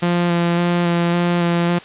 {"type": "tone with vibrato", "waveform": "sawtooth", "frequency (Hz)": 172.9, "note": "F3", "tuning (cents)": -17, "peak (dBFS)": -11, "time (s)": [0.02, 1.79], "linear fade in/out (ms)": 10, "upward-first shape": "square", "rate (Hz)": 1.8, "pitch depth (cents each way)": 13, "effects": ["white hiss -38 dBFS RMS until 1.84 s", "resampled to 8000 Hz"]}